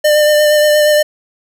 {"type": "tone with vibrato", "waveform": "square", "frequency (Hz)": 600, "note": "D5", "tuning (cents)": 37, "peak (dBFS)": -8, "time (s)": [0.04, 1.03], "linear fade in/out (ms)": 10, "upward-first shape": "sine", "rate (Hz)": 8.5, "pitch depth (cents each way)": 17, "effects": []}